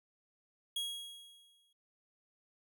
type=tone with exponential decay; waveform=45% pulse; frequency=3300 Hz; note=G#7; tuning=12 cents flat; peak=-33 dBFS; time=0.76-1.73 s; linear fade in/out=5 ms; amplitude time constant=210 ms; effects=none